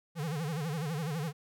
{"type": "tone with vibrato", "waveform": "square", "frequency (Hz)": 155.56, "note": "D#3", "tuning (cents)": 0, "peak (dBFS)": -33, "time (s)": [0.15, 1.33], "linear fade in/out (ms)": 50, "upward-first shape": "sine", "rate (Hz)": 12, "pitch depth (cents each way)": 170, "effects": []}